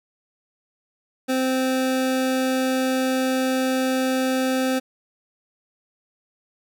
25% pulse tone, 260 Hz, C4, 11 cents flat, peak -16 dBFS, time 1.28-4.8 s, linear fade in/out 20 ms, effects none

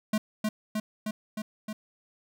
square tone with echo, 214.8 Hz, A3, 41 cents flat, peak -24 dBFS, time 0.13-0.18 s, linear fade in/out 5 ms, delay 310 ms, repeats 5, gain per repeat -2 dB, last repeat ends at 1.73 s, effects none

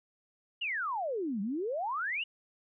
sine exponential two-way sweep, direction down then up, 2972 to 189.5 to 2972 Hz, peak -31 dBFS, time 0.61-2.24 s, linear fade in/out 10 ms, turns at 1.41 s, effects none

